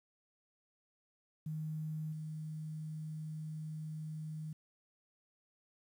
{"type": "tone with level steps", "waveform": "sine", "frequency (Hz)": 155.56, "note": "D#3", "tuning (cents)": 0, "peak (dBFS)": [-37, -40], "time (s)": [1.46, 4.53], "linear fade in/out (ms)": 5, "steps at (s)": 2.12, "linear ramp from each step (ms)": 10, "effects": ["11-bit"]}